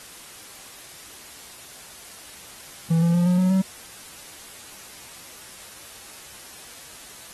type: tone with pitch steps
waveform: triangle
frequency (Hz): 164.81 / 169.54 / 174.41 / 179.42 / 184.57 / 189.86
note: E3 / E3 / F3 / F3 / F#3 / F#3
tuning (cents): 0 / +49 / -2 / +47 / -4 / +45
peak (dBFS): -14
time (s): 2.9-3.62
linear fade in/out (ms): 10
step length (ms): 120
effects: white hiss -43 dBFS RMS until 7.33 s + AAC 32 kbps